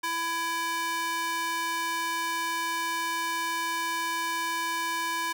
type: tone with high-pass filter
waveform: square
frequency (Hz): 333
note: E4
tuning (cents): +18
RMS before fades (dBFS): -30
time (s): 0.03-5.33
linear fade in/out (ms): 10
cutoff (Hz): 1100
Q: 1.4
effects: none